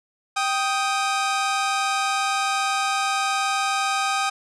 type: tone pair together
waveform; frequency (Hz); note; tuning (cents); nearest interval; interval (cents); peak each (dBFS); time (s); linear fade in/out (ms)
sawtooth; 784 / 1246.5; G5 / D#6; 0 / +3; minor sixth; 803; -20 / -20; 0.36-4.3; 10
effects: resampled to 22050 Hz + 9-bit